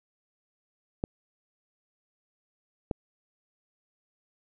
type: clicks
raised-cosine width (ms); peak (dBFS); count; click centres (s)
2; -15; 2; 1.039 / 2.912
effects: none